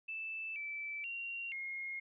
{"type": "tone with pitch steps", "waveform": "sine", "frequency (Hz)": [2639, 2319, 2756, 2147], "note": ["E7", "D7", "F7", "C7"], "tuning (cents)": [1, -22, -24, 44], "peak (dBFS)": -39, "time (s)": [0.08, 2], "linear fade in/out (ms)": 10, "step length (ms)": 480, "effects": []}